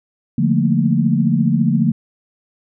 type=chord; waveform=sine; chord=Bb major seventh; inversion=first; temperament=just; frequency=145.68 / 174.81 / 218.5 / 233.1 Hz; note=D3 / F3 / A3 / Bb3; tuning=-14 / +2 / -12 / 0 cents; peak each=-18 dBFS; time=0.38-1.92 s; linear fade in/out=5 ms; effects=none